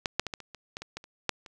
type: clicks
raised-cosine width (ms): 0.2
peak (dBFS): -10 / -7 / -16 / -17 / -27 / -26 / -19 / -23 / -20 / -30 / -8 / -28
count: 12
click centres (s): 0.058 / 0.196 / 0.267 / 0.338 / 0.403 / 0.547 / 0.769 / 0.82 / 0.97 / 1.041 / 1.293 / 1.462
effects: none